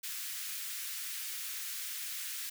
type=high-pass noise; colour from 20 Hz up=white; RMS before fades=-40 dBFS; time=0.03-2.5 s; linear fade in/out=10 ms; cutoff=1500 Hz; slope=24 dB/octave; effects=none